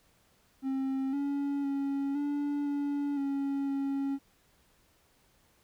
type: tone with pitch steps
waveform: triangle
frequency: 267.1 / 282.1 / 277.5 / 288.5 / 285.9 / 277.4 / 275.6 Hz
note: C4 / C#4 / C#4 / D4 / D4 / C#4 / C#4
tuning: +36 / +30 / +2 / -31 / -46 / +1 / -10 cents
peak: -27 dBFS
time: 0.62-4.19 s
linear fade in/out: 50 ms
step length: 510 ms
effects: pink hiss -67 dBFS RMS until 5.63 s